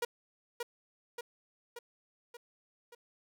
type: tone with echo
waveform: sawtooth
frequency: 476.8 Hz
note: A#4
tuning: 39 cents sharp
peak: -27 dBFS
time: 0.02-0.05 s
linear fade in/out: 5 ms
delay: 580 ms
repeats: 5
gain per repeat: -4 dB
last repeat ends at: 2.95 s
effects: none